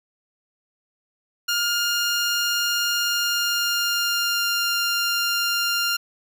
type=tone with pitch glide; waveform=15% pulse; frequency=1412 to 1397.4 Hz; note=F6 to F6; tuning=+19 to +1 cents; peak=-14 dBFS; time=1.48-5.97 s; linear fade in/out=10 ms; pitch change=-18 cents; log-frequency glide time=2.99-4.76 s; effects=none